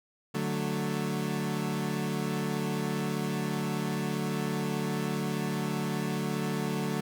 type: chord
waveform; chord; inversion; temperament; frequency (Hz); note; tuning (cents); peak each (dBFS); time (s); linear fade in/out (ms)
30% pulse; D major; none; equal; 146.83 / 185 / 220; D3 / F#3 / A3; 0 / 0 / 0; -31; 0.34-7.01; 10
effects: none